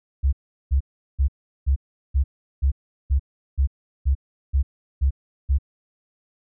sine tone bursts, 68.1 Hz, C#2, 30 cents flat, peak -15 dBFS, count 12, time 0.23-5.586 s, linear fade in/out 20 ms, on 98 ms, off 380 ms, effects none

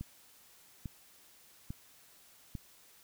click train, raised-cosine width 5 ms, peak -27 dBFS, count 4, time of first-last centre 0.01-2.552 s, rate 1.18 Hz, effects white hiss -61 dBFS RMS until 3.03 s

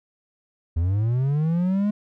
triangle linear sweep, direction up, 78.8 to 211.4 Hz, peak -17 dBFS, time 0.76-1.91 s, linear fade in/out 10 ms, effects none

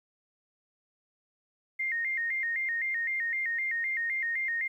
sine tone with vibrato, 1975.5 Hz, B6, in tune, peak -28 dBFS, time 1.79-4.68 s, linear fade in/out 10 ms, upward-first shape square, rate 3.9 Hz, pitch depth 110 cents each way, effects 11-bit

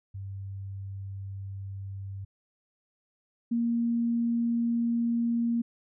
sine tone pair in turn, 97.7 / 234.1 Hz, G2 / A#3, -5 / +8 cents, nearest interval octave + minor third, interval 1513 cents, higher second, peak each -35 / -24 dBFS, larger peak second, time 0.14-2.25 / 3.51-5.62 s, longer neither, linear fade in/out 10 ms, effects none

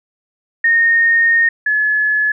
sine tone pair in turn, 1845 / 1709.3 Hz, A#6 / G#6, -18 / +49 cents, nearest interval minor second, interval 133 cents, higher first, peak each -9 / -12 dBFS, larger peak first, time 0.64-1.49 / 1.66-2.32 s, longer first, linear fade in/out 5 ms, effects none

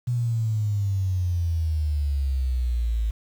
sine exponential sweep, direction down, 123.47 to 54 Hz, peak -21 dBFS, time 0.07-3.11 s, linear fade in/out 10 ms, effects 8-bit

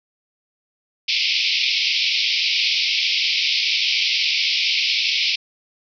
pink band-pass noise, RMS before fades -20 dBFS, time 1.08-5.36 s, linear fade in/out 10 ms, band 2200 to 5400 Hz, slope 96 dB/octave, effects none

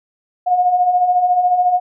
sine beating tone pair, 709 / 723 Hz, F5 / F#5, +26 / -40 cents, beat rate 14 Hz, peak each -20 / -12 dBFS, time 0.46-1.8 s, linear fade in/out 20 ms, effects none

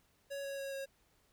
square tone with pitch steps, 558 / 553.5 / 549 / 544.6 Hz, C#5 / C#5 / C#5 / C#5, +11 / -3 / -17 / -31 cents, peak -40 dBFS, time 0.3-0.86 s, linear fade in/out 20 ms, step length 140 ms, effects pink hiss -72 dBFS RMS until 1.32 s

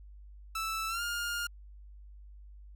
sawtooth tone with pitch glide, 1318.5 to 1413.1 Hz, E6 to F6, 0 to +20 cents, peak -29 dBFS, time 0.55-1.47 s, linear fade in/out 5 ms, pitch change +120 cents, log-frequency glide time 0.88-1.02 s, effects added 50 Hz sine -48 dBFS peak until 2.75 s

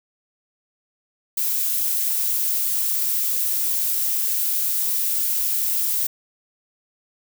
violet noise, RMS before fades -22 dBFS, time 1.37-6.07 s, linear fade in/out 5 ms, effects none

